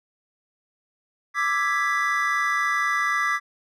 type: chord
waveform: triangle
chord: E dominant seventh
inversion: third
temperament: equal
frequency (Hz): 1174.7 / 1318.5 / 1661.2 / 1975.5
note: D6 / E6 / G#6 / B6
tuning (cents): 0 / 0 / 0 / 0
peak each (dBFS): -23 / -29 / -26 / -23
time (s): 1.34-3.4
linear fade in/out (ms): 50
effects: none